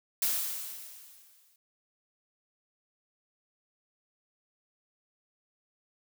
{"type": "noise with exponential decay", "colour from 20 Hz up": "blue", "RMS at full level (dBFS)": -27, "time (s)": [0.22, 1.56], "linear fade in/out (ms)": 2, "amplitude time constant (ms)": 290, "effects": []}